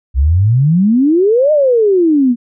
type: exponential two-way sweep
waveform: sine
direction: up then down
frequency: 61.74 to 622.3 to 232 Hz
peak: -7 dBFS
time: 0.14-2.36 s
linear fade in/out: 50 ms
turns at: 1.52 s
effects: none